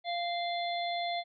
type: harmonic tone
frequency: 694 Hz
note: F5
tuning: 11 cents flat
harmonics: 1 / 3 / 5 / 6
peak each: -32 / -40 / -40 / -43 dBFS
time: 0.04-1.24 s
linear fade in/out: 50 ms
effects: none